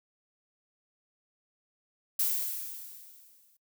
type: noise with exponential decay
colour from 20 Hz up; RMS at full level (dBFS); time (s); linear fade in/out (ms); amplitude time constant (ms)
violet; -26; 2.19-3.57; 5; 300
effects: noise-tail reverb RT60 0.1 s tail -22 dB re dry